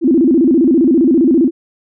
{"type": "tone with vibrato", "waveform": "sine", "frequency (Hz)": 292.9, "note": "D4", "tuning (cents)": -5, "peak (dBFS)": -7, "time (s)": [0.01, 1.51], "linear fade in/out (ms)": 50, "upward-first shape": "square", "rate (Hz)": 15, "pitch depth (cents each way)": 230, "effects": []}